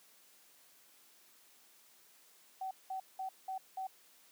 sine tone bursts, 761 Hz, F#5, 48 cents sharp, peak -37 dBFS, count 5, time 2.61-3.87 s, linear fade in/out 5 ms, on 100 ms, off 190 ms, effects white hiss -64 dBFS RMS until 4.31 s + high-pass 200 Hz 12 dB/octave

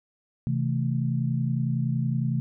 sine chord, A minor, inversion first, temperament equal with one note detuned, 130.81 / 161.61 / 220 Hz, C3 / E3 / A3, 0 / -34 / 0 cents, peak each -25 / -29 / -30 dBFS, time 0.47-2.4 s, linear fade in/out 0 ms, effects none

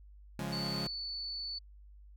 sawtooth chord, Db major, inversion none, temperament equal, 138.59 / 174.61 / 207.7 Hz, Db3 / F3 / Ab3, 0 / 0 / 0 cents, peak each -36 dBFS, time 0.39-0.87 s, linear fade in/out 2 ms
sine tone, 4474 Hz, C#8, 15 cents sharp, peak -37 dBFS, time 0.52-1.59 s, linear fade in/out 10 ms
effects added 50 Hz sine -52 dBFS peak until 2.16 s

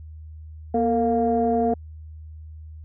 sine tone cluster, 237.6 / 453.7 / 701 Hz, A#3 / A#4 / F5, +33 / -47 / +6 cents, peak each -22 dBFS, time 0.74-1.74 s, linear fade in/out 5 ms, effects tanh soft clip ceiling -10 dBFS + added 78 Hz sine -37 dBFS peak until 2.84 s

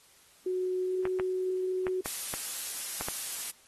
sine tone with pitch glide, 368.3 to 370.9 Hz, F#4 to F#4, -8 to +4 cents, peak -28 dBFS, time 0.46-2.01 s, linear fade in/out 5 ms, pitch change +12 cents, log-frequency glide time 0.83-0.95 s
clicks, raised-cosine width 0.5 ms, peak -20 dBFS, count 7, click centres 1.054 / 1.198 / 1.868 / 2.059 / 2.339 / 3.01 / 3.085 s
blue noise, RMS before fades -34 dBFS, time 2.05-3.51 s, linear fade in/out 10 ms
effects white hiss -60 dBFS RMS until 3.67 s + AAC 32 kbps

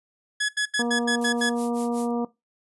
sawtooth tone bursts, 1690 Hz, G#6, 30 cents sharp, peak -18 dBFS, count 7, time 0.4-1.497 s, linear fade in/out 10 ms, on 89 ms, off 79 ms
harmonic tone, 237.6 Hz, A#3, 33 cents sharp, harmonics 1 / 2 / 3 / 4 / 5, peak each -25 / -29 / -34 / -35 / -39 dBFS, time 0.79-2.25 s, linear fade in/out 5 ms
violet noise with tremolo, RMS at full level -33 dBFS, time 1.21-2.11 s, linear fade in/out 2 ms, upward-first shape sine, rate 5.4 Hz, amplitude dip 100%
effects noise-tail reverb RT60 0.2 s tail -19 dB re dry + resampled to 24000 Hz

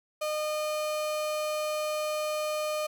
35% pulse tone, 610 Hz, D#5, 34 cents flat, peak -27 dBFS, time 0.21-2.87 s, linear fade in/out 10 ms, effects none

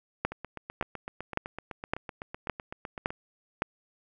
two click trains, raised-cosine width 0.5 ms, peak -22 / -11 dBFS, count 23 / 7, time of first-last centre 0.32-3.105 / 0.25-3.621 s, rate 7.9 / 1.78 Hz, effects none

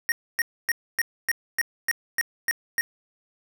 square tone bursts, 1864.7 Hz, A#6, in tune, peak -21 dBFS, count 10, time 0.09-2.81 s, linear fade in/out 0 ms, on 29 ms, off 270 ms, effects none

